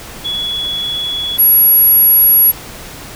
sine tone pair in turn, 3380 / 11369 Hz, G#7 / F9, +30 / +30 cents, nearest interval octave + major sixth, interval 2100 cents, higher second, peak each -16 / -5 dBFS, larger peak second, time 0.24-1.38 / 1.38-2.52 s, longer neither, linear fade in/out 20 ms, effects pink hiss -31 dBFS RMS until 3.15 s

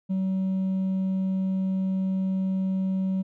triangle tone with hard clipping, 189.7 Hz, F#3, 43 cents sharp, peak -22 dBFS, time 0.09-3.23 s, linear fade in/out 20 ms, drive 1 dB, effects none

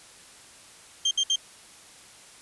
35% pulse tone bursts, 3169 Hz, G7, 18 cents sharp, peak -19 dBFS, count 3, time 1.05-1.359 s, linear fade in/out 5 ms, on 61 ms, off 63 ms, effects white hiss -50 dBFS RMS until 2.41 s + resampled to 24000 Hz

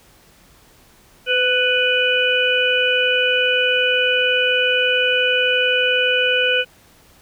harmonic tone with a mistuned harmonic, 495.6 Hz, B4, 6 cents sharp, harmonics 1 / 3 / 5 / 6, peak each -20 / -20 / -20 / -20 dBFS, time 1.26-6.65 s, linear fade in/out 50 ms, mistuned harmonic 1, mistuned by +28 cents, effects pink hiss -51 dBFS RMS until 7.21 s

